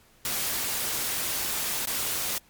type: noise with dropouts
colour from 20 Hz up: white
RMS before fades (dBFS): -29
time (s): 0.25-2.38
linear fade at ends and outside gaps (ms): 1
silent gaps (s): 1.854-1.872
effects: pink hiss -59 dBFS RMS until 2.49 s + MP3 96 kbps